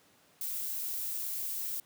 violet noise, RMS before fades -36 dBFS, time 0.41-1.8 s, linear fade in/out 2 ms, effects pink hiss -64 dBFS RMS until 1.85 s + high-pass 150 Hz 12 dB/octave

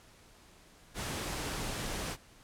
pink noise, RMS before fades -37 dBFS, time 0.94-2.17 s, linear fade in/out 50 ms, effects pink hiss -59 dBFS RMS until 2.43 s + low-pass 11000 Hz 12 dB/octave

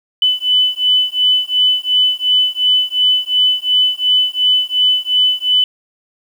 sine beating tone pair, 3000 / 3002.8 Hz, F#7 / F#7, +23 / +25 cents, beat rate 2.8 Hz, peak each -14 dBFS, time 0.22-5.64 s, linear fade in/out 2 ms, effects 7-bit

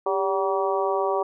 harmonic tone with a mistuned harmonic, 190.9 Hz, G3, 46 cents flat, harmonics 2 / 3 / 4 / 5 / 6, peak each -25 / -27 / -28 / -29 / -30 dBFS, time 0.06-1.23 s, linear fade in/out 5 ms, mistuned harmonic 2, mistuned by +61 cents, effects none

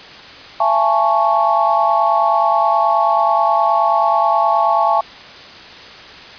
sine chord, A major seventh, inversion second, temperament equal with one note detuned, 673.5 / 830.6 / 880 / 1108.7 Hz, E5 / G#5 / A5 / C#6, +37 / 0 / 0 / 0 cents, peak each -17 dBFS, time 0.6-5.01 s, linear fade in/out 5 ms, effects white hiss -36 dBFS RMS until 6.38 s + resampled to 11025 Hz

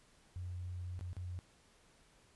sine tone with dropouts, 89.6 Hz, F2, 45 cents sharp, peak -40 dBFS, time 0.36-1.39 s, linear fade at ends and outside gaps 0 ms, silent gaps 0.992-1.01 / 1.131-1.167 s, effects pink hiss -67 dBFS RMS until 2.35 s + resampled to 24000 Hz

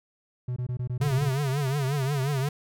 triangle tone bursts, 124.2 Hz, B2, 10 cents sharp, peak -25 dBFS, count 8, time 0.48-1.291 s, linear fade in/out 5 ms, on 83 ms, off 21 ms
square tone with vibrato, 138.59 Hz, C#3, in tune, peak -25 dBFS, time 1.01-2.49 s, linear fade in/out 5 ms, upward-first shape triangle, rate 5.6 Hz, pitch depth 140 cents each way
effects none

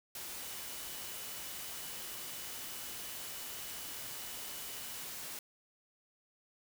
sine tone in noise, 2960 Hz, F#7, in tune, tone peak -55 dBFS, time 0.42-5.04 s, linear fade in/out 2 ms, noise white, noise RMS -44 dBFS, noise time 0.15-5.39 s, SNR -14 dB, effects none

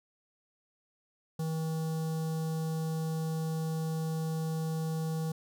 square tone with notch filter, 160 Hz, D#3, 49 cents sharp, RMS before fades -33 dBFS, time 1.39-5.32 s, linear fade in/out 5 ms, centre 2200 Hz, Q 0.54, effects none

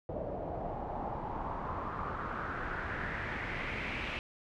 pink noise with low-pass filter sweep, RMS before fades -38 dBFS, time 0.09-4.19 s, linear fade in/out 0 ms, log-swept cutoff 590 to 2600 Hz, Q 3.6, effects none

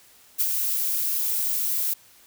violet noise with ADSR envelope, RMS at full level -21 dBFS, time 0.38-1.94 s, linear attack 26 ms, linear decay 42 ms, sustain -4 dB, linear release 10 ms, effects white hiss -54 dBFS RMS until 2.26 s

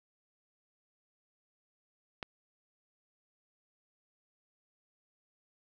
click, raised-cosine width 0.3 ms, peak -21 dBFS, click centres 2.228 s, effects none

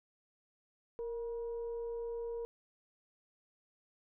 sine tone with frequency modulation, 465.7 Hz, A#4, 2 cents flat, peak -37 dBFS, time 0.99-2.45 s, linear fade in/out 0 ms, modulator 495 Hz, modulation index 0.28, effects none

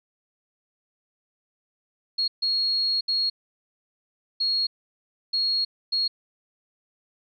sine tone bursts at uneven times, 4300 Hz, C8, 47 cents sharp, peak -21 dBFS, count 6, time 2.18-2.28 / 2.42-3.01 / 3.08-3.3 / 4.4-4.67 / 5.33-5.65 / 5.92-6.08 s, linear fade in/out 10 ms, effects none

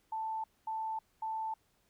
sine tone bursts, 883 Hz, A5, 6 cents sharp, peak -34 dBFS, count 3, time 0.12-1.54 s, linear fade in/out 5 ms, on 320 ms, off 230 ms, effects pink hiss -73 dBFS RMS until 1.89 s

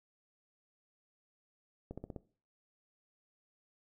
accelerating click train, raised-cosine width 2 ms, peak -29 dBFS, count 5, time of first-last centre 1.91-2.162 s, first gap 66 ms, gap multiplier 0.97, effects noise-tail reverb RT60 0.4 s tail -18 dB re dry

